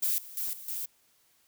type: noise with level steps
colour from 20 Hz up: violet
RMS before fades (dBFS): -28 / -46 / -33 / -45 / -35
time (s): 0.02-0.86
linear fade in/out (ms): 10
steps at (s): 0.18 / 0.37 / 0.53 / 0.68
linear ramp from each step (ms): 2
effects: white hiss -67 dBFS RMS until 1.47 s